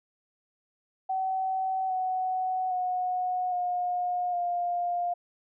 sine tone with pitch steps, 759 / 744.7 / 730.6 / 716.8 / 703.3 Hz, F#5 / F#5 / F#5 / F5 / F5, +44 / +11 / -22 / +45 / +12 cents, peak -26 dBFS, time 1.09-5.14 s, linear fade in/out 10 ms, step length 810 ms, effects none

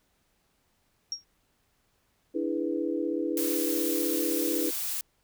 sine tone with exponential decay, 5588 Hz, F8, in tune, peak -26 dBFS, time 1.12-1.24 s, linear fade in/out 1 ms, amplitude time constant 25 ms
sine chord, E dominant seventh, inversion third, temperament equal, 293.7 / 329.6 / 415.3 / 493.9 Hz, D4 / E4 / G#4 / B4, 0 / 0 / 0 / 0 cents, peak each -32 / -30 / -35 / -34 dBFS, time 2.34-4.71 s, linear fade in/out 20 ms
blue noise, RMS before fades -32 dBFS, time 3.37-5.01 s, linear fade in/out 2 ms
effects pink hiss -71 dBFS RMS until 5.23 s

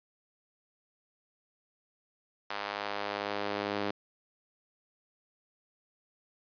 sawtooth tone with high-pass filter sweep, 102.2 Hz, G#2, 27 cents flat, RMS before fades -35 dBFS, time 2.5-3.91 s, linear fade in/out 5 ms, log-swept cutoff 890 to 320 Hz, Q 0.97, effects resampled to 11025 Hz

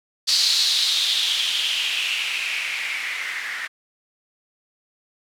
violet noise with low-pass filter sweep, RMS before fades -23 dBFS, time 0.27-3.68 s, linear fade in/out 20 ms, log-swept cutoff 4500 to 1800 Hz, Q 5, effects none

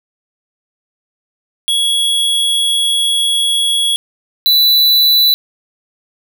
square tone pair in turn, 3342 / 3974 Hz, G#7 / B7, +10 / +10 cents, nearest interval minor third, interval 300 cents, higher second, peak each -12 / -8 dBFS, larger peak second, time 1.68-3.96 / 4.46-5.34 s, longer first, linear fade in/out 0 ms, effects none

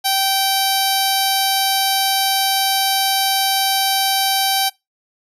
10% pulse tone with notch filter, 777 Hz, G5, 16 cents flat, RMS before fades -17 dBFS, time 0.04-4.7 s, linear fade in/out 20 ms, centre 1900 Hz, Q 0.68, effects noise-tail reverb RT60 0.2 s tail -23 dB re dry + resampled to 32000 Hz

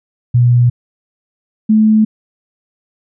sine tone pair in turn, 121.6 / 216.7 Hz, B2 / A3, -26 / -26 cents, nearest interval minor seventh, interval 1000 cents, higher second, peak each -6 dBFS, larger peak neither, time 0.34-0.7 / 1.69-2.05 s, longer neither, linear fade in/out 10 ms, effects none

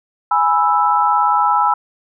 sine chord, E major, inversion first, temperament equal, 830.6 / 987.8 / 1318.5 Hz, G#5 / B5 / E6, 0 / 0 / 0 cents, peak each -16 dBFS, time 0.31-1.74 s, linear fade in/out 5 ms, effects none

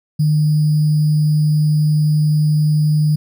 sine tone with sample-and-hold, 151.9 Hz, D#3, 41 cents flat, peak -11 dBFS, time 0.19-3.16 s, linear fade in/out 10 ms, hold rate 4900 Hz, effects none

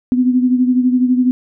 sine beating tone pair, 250 / 262 Hz, B3 / C4, +21 / +2 cents, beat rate 12 Hz, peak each -11 / -18 dBFS, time 0.12-1.31 s, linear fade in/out 0 ms, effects none

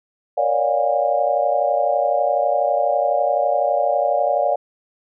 sine tone cluster, 470.7 / 562 / 594 / 713 / 810 Hz, A#4 / C#5 / D5 / F5 / G#5, +17 / +24 / +20 / +36 / -43 cents, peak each -29 / -21 / -21 / -20 / -25 dBFS, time 0.37-4.56 s, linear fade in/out 10 ms, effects none

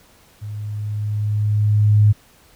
sine tone with level ramp, 105.1 Hz, G#2, 21 cents sharp, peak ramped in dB -27 to -8 dBFS, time 0.41-2.13 s, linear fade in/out 20 ms, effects pink hiss -52 dBFS RMS until 2.55 s

